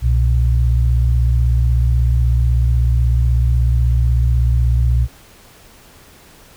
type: tone pair together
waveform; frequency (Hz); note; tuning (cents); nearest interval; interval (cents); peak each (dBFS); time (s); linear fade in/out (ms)
sine; 63.36 / 119.6; B1 / A#2; +45 / +45; major seventh; 1100; -12 / -17; 0.01-5.08; 50
effects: pink hiss -45 dBFS RMS until 6.56 s